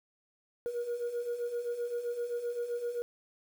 sine beating tone pair, 472.8 / 480.5 Hz, A#4 / B4, +24 / -48 cents, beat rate 7.7 Hz, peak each -37 / -32 dBFS, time 0.66-3.02 s, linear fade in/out 0 ms, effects tanh soft clip ceiling -29 dBFS + 9-bit

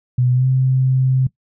sine tone with pitch glide, 125 to 130.53 Hz, B2 to C3, +21 to -4 cents, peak -12 dBFS, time 0.18-1.27 s, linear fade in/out 5 ms, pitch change +75 cents, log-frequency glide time 0.33-0.46 s, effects noise-tail reverb RT60 0.1 s tail -19 dB re dry

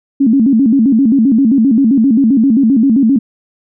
sine tone with vibrato, 247.7 Hz, B3, 5 cents sharp, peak -6 dBFS, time 0.2-3.19 s, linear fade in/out 10 ms, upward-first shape square, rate 7.6 Hz, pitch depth 190 cents each way, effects none

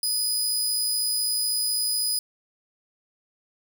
20% pulse tone, 4978 Hz, D#8, in tune, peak -17 dBFS, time 0.03-2.19 s, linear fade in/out 2 ms, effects none

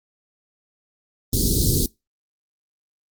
pink band-stop noise, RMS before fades -19 dBFS, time 1.33-1.86 s, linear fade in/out 2 ms, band 440 to 4000 Hz, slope 48 dB/octave, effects noise-tail reverb RT60 0.2 s tail -22 dB re dry + Opus 24 kbps

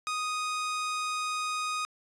sawtooth tone, 1244.5 Hz, D#6, in tune, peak -26 dBFS, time 0.07-1.85 s, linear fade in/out 0 ms, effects resampled to 22050 Hz + 11-bit

